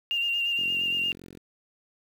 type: tone with vibrato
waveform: sine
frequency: 2794 Hz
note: F7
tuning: in tune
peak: -24 dBFS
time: 0.11-1.12 s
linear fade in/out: 0 ms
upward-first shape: sine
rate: 8.6 Hz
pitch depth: 24 cents each way
type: click train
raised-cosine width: 3 ms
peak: -30 dBFS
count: 36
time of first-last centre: 0.59-1.373 s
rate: 44.7 Hz
effects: high-pass 150 Hz 12 dB/octave + 8-bit